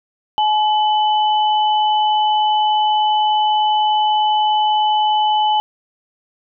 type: tone pair together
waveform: sine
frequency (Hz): 851.7 / 2995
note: G#5 / F#7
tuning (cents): +43 / +20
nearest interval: octave + minor seventh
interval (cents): 2177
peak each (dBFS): -13 / -22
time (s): 0.38-5.6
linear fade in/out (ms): 0
effects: none